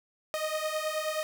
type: beating tone pair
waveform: sawtooth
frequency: 616 / 625.4 Hz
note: D#5 / D#5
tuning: -17 / +9 cents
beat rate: 9.4 Hz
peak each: -29 dBFS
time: 0.34-1.23 s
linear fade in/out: 0 ms
effects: none